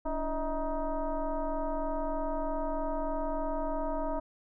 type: tone with frequency modulation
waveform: sine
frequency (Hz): 329.6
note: E4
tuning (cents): 0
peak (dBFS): -29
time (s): 0.05-4.2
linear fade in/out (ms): 10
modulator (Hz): 308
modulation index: 2.2
effects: none